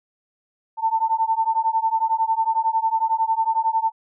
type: beating tone pair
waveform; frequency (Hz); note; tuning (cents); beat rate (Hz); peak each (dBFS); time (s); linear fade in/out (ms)
sine; 890 / 901; A5 / A5; +20 / +41; 11; -21; 0.77-3.92; 50
effects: none